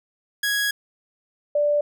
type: tone pair in turn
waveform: sawtooth / sine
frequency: 1661.2 / 587.3 Hz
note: G#6 / D5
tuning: 0 / 0 cents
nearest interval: octave + tritone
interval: 1800 cents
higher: first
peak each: -17 dBFS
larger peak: neither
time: 0.43-0.71 / 1.55-1.81 s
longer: first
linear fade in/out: 5 ms
effects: none